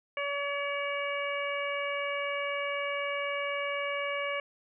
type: harmonic tone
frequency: 568 Hz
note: C#5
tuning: 42 cents sharp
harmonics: 1 / 2 / 3 / 4 / 5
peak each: -34 / -37 / -40 / -35 / -41 dBFS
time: 0.17-4.4 s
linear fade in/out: 2 ms
effects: none